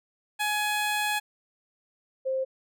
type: tone pair in turn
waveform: 15% pulse / sine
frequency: 840 / 526.7 Hz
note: G#5 / C5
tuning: +19 / +11 cents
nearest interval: minor sixth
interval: 808 cents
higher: first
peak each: -19 / -25 dBFS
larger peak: first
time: 0.39-1.2 / 2.25-2.45 s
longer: first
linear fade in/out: 20 ms
effects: none